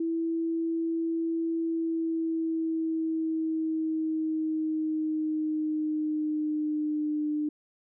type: tone with pitch glide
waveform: sine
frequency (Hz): 329.6 to 300.5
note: E4 to D4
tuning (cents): 0 to +40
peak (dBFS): -26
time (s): 0-7.49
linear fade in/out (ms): 5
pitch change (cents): -160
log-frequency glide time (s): 1.59-7.3
effects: none